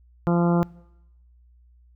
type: harmonic tone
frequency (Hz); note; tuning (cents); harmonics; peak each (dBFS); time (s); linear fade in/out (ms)
172.3; F3; -23; 1 / 2 / 3 / 4 / 5 / 6 / 7 / 8; -19 / -25 / -29 / -31 / -33 / -35 / -36 / -37; 0.27-0.63; 0
effects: noise-tail reverb RT60 0.9 s tail -23 dB re dry + added 60 Hz sine -52 dBFS peak until 1.95 s